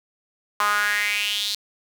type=tone with high-pass filter sweep; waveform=sawtooth; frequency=206.7 Hz; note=G#3; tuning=8 cents flat; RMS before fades=-23 dBFS; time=0.6-1.55 s; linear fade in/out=2 ms; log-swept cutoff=1100 to 4200 Hz; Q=5.1; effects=8-bit